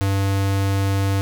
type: tone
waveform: square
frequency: 98 Hz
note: G2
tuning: in tune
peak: -18 dBFS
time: 0.01-1.21 s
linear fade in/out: 0 ms
effects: none